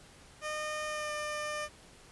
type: tone with pitch glide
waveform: 15% pulse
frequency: 610 to 600.6 Hz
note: D#5 to D5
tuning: -34 to +39 cents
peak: -28 dBFS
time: 0.41-1.69 s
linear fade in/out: 50 ms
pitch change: -27 cents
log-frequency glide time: 0.87-1.12 s
effects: pink hiss -56 dBFS RMS until 2.11 s + resampled to 24000 Hz